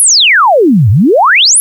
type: exponential two-way sweep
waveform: sine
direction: down then up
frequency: 11400 to 92.5 to 11400 Hz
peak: -3 dBFS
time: 0-1.6 s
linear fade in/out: 0 ms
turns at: 0.9 s
effects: 7-bit